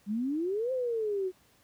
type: exponential two-way sweep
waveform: sine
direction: up then down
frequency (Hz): 196 to 527 to 363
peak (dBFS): -28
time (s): 0.06-1.32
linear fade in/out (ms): 50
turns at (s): 0.72
effects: pink hiss -64 dBFS RMS until 1.63 s + high-pass 60 Hz 12 dB/octave